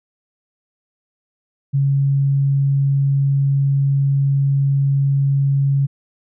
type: tone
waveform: sine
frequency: 138.59 Hz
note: C#3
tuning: in tune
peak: -13 dBFS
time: 1.73-5.87 s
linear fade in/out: 20 ms
effects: none